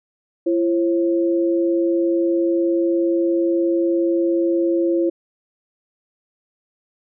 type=tone pair together; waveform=sine; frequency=338.9 / 538 Hz; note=E4 / C5; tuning=+48 / +48 cents; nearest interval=minor sixth; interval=800 cents; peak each=-16 / -23 dBFS; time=0.46-5.1 s; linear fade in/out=10 ms; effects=none